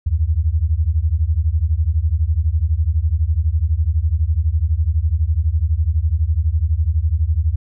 sine beating tone pair, 73.42 / 85.42 Hz, D2 / F2, 0 / -38 cents, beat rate 12 Hz, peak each -17 dBFS, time 0.06-7.56 s, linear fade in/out 10 ms, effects none

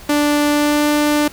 sawtooth tone with pitch glide, 293.7 to 296.4 Hz, D4 to D4, 0 to +16 cents, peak -9 dBFS, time 0.09-1.28 s, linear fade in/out 5 ms, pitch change +16 cents, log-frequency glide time 0.5-0.88 s, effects added 60 Hz sine -43 dBFS peak until 1.32 s + pink hiss -39 dBFS RMS until 1.32 s

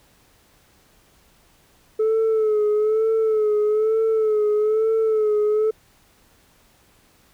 sine tone with vibrato, 432.8 Hz, A4, 29 cents flat, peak -14 dBFS, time 1.99-5.71 s, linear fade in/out 10 ms, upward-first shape sine, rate 1.1 Hz, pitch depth 51 cents each way, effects tanh soft clip ceiling -15 dBFS + pink hiss -57 dBFS RMS until 7.33 s

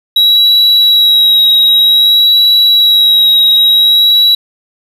triangle tone with vibrato, 3865 Hz, B7, 38 cents flat, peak -3 dBFS, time 0.16-4.35 s, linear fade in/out 5 ms, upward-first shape sine, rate 0.53 Hz, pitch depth 21 cents each way, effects 7-bit

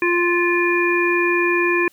harmonic tone with a mistuned harmonic, 349.2 Hz, F4, in tune, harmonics 1 / 3 / 5 / 7, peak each -18 / -24 / -22 / -21 dBFS, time 0.02-1.88 s, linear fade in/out 2 ms, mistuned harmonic 7, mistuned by -16 cents, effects white hiss -56 dBFS RMS until 1.92 s

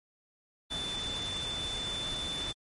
sine tone in noise, 3520 Hz, A7, in tune, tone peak -34 dBFS, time 0.7-2.53 s, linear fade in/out 20 ms, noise pink, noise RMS -40 dBFS, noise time 0.7-2.53 s, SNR +3 dB, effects MP3 48 kbps

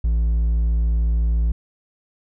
sine tone with hard clipping, 56.9 Hz, A#1, 41 cents flat, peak -17 dBFS, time 0.04-1.52 s, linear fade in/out 5 ms, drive 3 dB, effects none

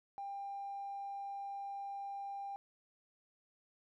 triangle tone with tanh clipping, 796 Hz, G5, 26 cents sharp, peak -40 dBFS, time 0.18-2.56 s, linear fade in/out 0 ms, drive 1 dB, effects none

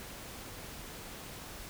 silence, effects pink hiss -46 dBFS RMS until 1.69 s

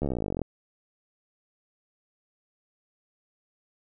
slowing click train, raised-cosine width 2 ms, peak -16 dBFS, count 23, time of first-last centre 0.02-0.417 s, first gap 13 ms, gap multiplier 1.03, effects none

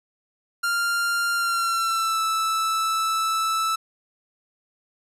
45% pulse tone with pitch glide, 1394 to 1315.8 Hz, F6 to E6, -4 to -4 cents, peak -21 dBFS, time 0.63-3.76 s, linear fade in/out 10 ms, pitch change -100 cents, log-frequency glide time 1.34-2.21 s, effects resampled to 32000 Hz

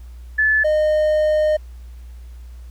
sine / triangle tone pair in turn, 1734 / 613.1 Hz, A6 / D#5, -26 / -26 cents, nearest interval octave + tritone, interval 1800 cents, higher first, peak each -13 / -12 dBFS, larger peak second, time 0.38-0.64 / 0.64-1.57 s, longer second, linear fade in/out 10 ms, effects added 60 Hz sine -34 dBFS peak until 2.7 s + pink hiss -56 dBFS RMS until 2.7 s

